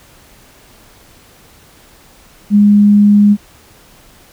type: tone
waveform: sine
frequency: 205.7 Hz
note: G#3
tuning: 16 cents flat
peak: -4 dBFS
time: 2.5-3.37 s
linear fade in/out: 50 ms
effects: pink hiss -44 dBFS RMS until 4.32 s